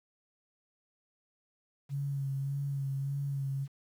sine tone with vibrato, 138.59 Hz, C#3, in tune, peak -31 dBFS, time 1.89-3.68 s, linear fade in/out 50 ms, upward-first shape sine, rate 1.7 Hz, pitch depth 30 cents each way, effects 10-bit

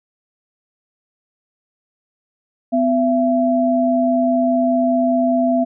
sine tone pair together, 252.6 / 672.4 Hz, B3 / E5, +39 / +34 cents, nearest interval octave + perfect fourth, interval 1695 cents, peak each -16 dBFS, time 2.72-5.65 s, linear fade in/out 20 ms, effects none

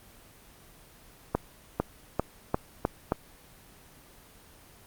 accelerating click train, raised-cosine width 1 ms, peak -10 dBFS, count 6, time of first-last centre 1.35-3.121 s, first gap 450 ms, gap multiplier 0.88, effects pink hiss -54 dBFS RMS until 4.86 s + Opus 24 kbps

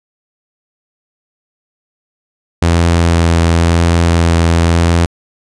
sawtooth tone with vibrato, 84.2 Hz, E2, 37 cents sharp, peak -4 dBFS, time 2.62-5.06 s, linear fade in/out 5 ms, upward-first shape sine, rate 0.96 Hz, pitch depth 12 cents each way, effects resampled to 22050 Hz

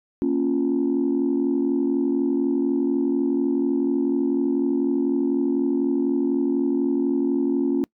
sine chord, Bb minor, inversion none, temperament equal, 233.1 / 277.2 / 349.2 Hz, Bb3 / Db4 / F4, 0 / 0 / 0 cents, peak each -25 / -20 / -23 dBFS, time 0.22-7.84 s, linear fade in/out 0 ms, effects noise-tail reverb RT60 0.1 s tail -26 dB re dry + tanh soft clip ceiling -13 dBFS

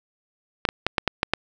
clicks, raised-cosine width 0.3 ms, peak -3 dBFS, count 7, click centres 0.652 / 0.689 / 0.866 / 0.982 / 1.077 / 1.231 / 1.336 s, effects none

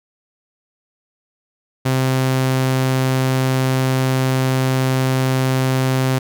sawtooth tone, 130.81 Hz, C3, in tune, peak -11 dBFS, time 1.85-6.19 s, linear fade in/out 10 ms, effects none

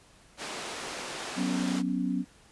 pink band-pass noise, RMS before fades -38 dBFS, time 0.37-1.83 s, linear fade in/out 50 ms, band 340 to 8200 Hz, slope 12 dB/octave
sine chord, F# suspended fourth, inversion none, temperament equal, 185 / 246.9 / 277.2 Hz, F#3 / B3 / C#4, 0 / 0 / 0 cents, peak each -31 dBFS, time 1.35-2.25 s, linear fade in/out 50 ms
effects pink hiss -58 dBFS RMS until 2.51 s + resampled to 24000 Hz

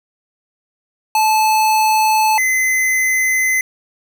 square tone pair in turn, 869 / 2043 Hz, A5 / C7, -22 / -42 cents, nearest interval octave + minor third, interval 1480 cents, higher second, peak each -12 / -14 dBFS, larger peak first, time 1.15-2.38 / 2.38-3.61 s, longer neither, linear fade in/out 2 ms, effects none

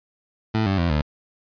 20% pulse tone with pitch steps, 110 / 96.87 / 85.31 / 75.13 Hz, A2 / G2 / F2 / D2, 0 / -20 / -40 / +40 cents, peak -14 dBFS, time 0.54-1.02 s, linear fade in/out 10 ms, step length 120 ms, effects resampled to 11025 Hz

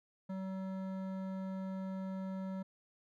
sine tone with hard clipping, 190 Hz, F#3, 46 cents sharp, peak -40 dBFS, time 0.29-2.63 s, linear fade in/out 10 ms, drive 13 dB, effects none

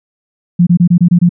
sine tone bursts, 174.61 Hz, F3, in tune, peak -4 dBFS, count 7, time 0.59-1.293 s, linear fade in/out 10 ms, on 79 ms, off 25 ms, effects none

